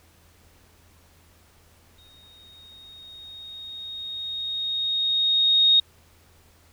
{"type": "tone with exponential growth", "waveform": "sine", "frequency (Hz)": 3729, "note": "A#7", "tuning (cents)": 0, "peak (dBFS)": -13, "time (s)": [1.98, 5.8], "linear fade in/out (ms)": 5, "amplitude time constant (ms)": 830, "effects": ["added 83 Hz sine -58 dBFS peak until 6.72 s", "pink hiss -58 dBFS RMS until 6.72 s"]}